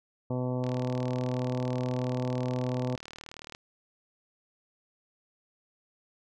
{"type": "harmonic tone", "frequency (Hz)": 126, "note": "B2", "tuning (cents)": 35, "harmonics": [1, 2, 3, 4, 5, 6, 7, 8, 9], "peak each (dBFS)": [-31, -33, -40, -36, -40, -49, -44, -52, -51], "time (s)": [0.3, 2.96], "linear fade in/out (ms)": 5}
{"type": "click train", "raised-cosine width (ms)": 0.2, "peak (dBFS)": -25, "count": 113, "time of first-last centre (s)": [0.64, 3.549], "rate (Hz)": 38.5}
{"effects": []}